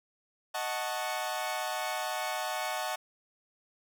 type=chord; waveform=sawtooth; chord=D# half-diminished seventh; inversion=none; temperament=equal; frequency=622.3 / 740 / 880 / 1108.7 Hz; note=D#5 / F#5 / A5 / C#6; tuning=0 / 0 / 0 / 0 cents; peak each=-34 / -32 / -34 / -36 dBFS; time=0.54-2.96 s; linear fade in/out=10 ms; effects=none